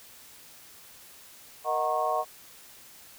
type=harmonic tone with a mistuned harmonic; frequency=155.8 Hz; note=D#3; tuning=3 cents sharp; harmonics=3 / 4 / 5 / 6 / 7; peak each=-36 / -30 / -29 / -35 / -30 dBFS; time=1.64-2.25 s; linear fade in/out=50 ms; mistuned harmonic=5; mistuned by=-86 cents; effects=white hiss -51 dBFS RMS until 3.18 s